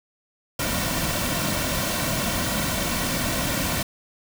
pink noise with comb filter, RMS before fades -25 dBFS, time 0.59-3.83 s, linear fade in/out 5 ms, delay 2.4 ms, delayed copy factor -0.6, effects none

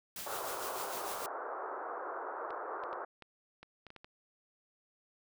white noise with tremolo, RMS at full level -42 dBFS, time 0.16-1.26 s, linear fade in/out 2 ms, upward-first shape sine, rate 6.6 Hz, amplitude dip 45%
white band-pass noise, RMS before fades -41 dBFS, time 0.26-3.05 s, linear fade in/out 5 ms, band 350 to 1400 Hz, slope 48 dB/octave
clicks, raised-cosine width 0.3 ms, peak -34 dBFS, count 9, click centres 2.506 / 2.837 / 2.93 / 3.223 / 3.63 / 3.867 / 3.904 / 3.963 / 4.045 s
effects none

